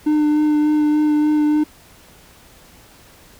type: tone with vibrato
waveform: triangle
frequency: 301.2 Hz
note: D4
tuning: 44 cents sharp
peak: -11 dBFS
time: 0.06-1.64 s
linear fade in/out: 10 ms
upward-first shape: sine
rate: 3.4 Hz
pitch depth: 13 cents each way
effects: pink hiss -47 dBFS RMS until 3.39 s